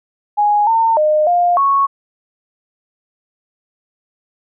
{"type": "tone with pitch steps", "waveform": "sine", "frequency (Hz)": [830, 906, 611, 704, 1106], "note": ["G#5", "A#5", "D#5", "F5", "C#6"], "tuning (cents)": [-1, -50, -32, 14, -4], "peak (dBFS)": -10, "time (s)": [0.37, 1.87], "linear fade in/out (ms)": 20, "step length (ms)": 300, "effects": []}